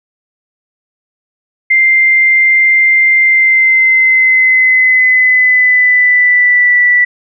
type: tone with pitch glide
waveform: sine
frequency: 2093 to 1964.2 Hz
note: C7 to B6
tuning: 0 to -10 cents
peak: -5 dBFS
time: 1.7-7.05 s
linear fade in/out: 10 ms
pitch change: -110 cents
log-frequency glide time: 3.2-6.77 s
effects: none